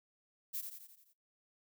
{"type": "noise with echo", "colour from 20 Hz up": "violet", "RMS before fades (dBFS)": -39, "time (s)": [0.53, 0.62], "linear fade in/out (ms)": 20, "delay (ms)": 86, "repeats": 6, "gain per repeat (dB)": -5, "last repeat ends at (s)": 1.136, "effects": ["noise-tail reverb RT60 0.2 s tail -22 dB re dry"]}